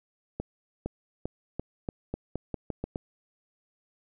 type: accelerating click train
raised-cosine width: 2 ms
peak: -18 dBFS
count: 11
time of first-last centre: 0.4-2.959 s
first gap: 460 ms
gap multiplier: 0.86
effects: none